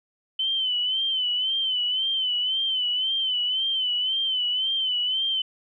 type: tone with vibrato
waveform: sine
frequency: 3053 Hz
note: G7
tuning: 46 cents flat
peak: -22 dBFS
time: 0.39-5.42 s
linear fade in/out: 5 ms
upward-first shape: sine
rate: 1.9 Hz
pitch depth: 70 cents each way
effects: none